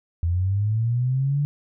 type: linear sweep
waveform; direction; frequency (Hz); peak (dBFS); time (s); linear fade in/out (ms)
sine; up; 82.41 to 146.83; -19; 0.23-1.45; 0
effects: none